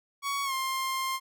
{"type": "tone with pitch glide", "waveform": "sawtooth", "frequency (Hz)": [1120, 1057.1], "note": ["C#6", "C6"], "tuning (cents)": [18, 17], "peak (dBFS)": -25, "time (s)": [0.22, 1.2], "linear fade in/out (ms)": 50, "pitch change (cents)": -101, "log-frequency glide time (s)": [0.44, 0.53], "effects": []}